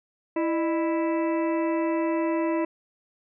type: harmonic tone with a mistuned harmonic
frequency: 329.6 Hz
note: E4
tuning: in tune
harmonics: 1 / 2 / 3 / 4 / 5 / 6 / 7 / 8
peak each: -24 / -29 / -32 / -45 / -48 / -40 / -47 / -43 dBFS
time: 0.36-2.65 s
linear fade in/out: 5 ms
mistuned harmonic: 2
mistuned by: -130 cents
effects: none